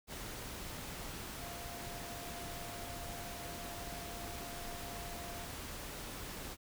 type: tone in noise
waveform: sine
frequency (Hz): 695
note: F5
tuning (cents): -9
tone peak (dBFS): -49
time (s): 1.37-5.48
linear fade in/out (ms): 50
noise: pink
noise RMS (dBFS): -45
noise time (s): 0.07-6.57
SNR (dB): -7
effects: none